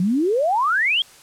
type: exponential sweep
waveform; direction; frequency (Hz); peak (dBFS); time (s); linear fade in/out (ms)
sine; up; 171 to 3322; -16; 0-1.02; 2
effects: white hiss -47 dBFS RMS until 1.22 s + low-pass 10000 Hz 12 dB/octave